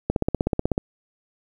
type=click train; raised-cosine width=2 ms; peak=-7 dBFS; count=12; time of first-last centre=0.1-0.779 s; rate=16.2 Hz; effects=8-bit